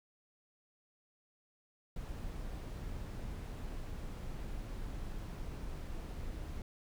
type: noise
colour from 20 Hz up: brown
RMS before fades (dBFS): -42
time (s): 1.96-6.62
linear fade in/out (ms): 2
effects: none